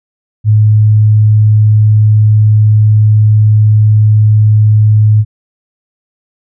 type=tone; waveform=sine; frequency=107 Hz; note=A2; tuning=48 cents flat; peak=-3 dBFS; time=0.44-5.25 s; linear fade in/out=50 ms; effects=none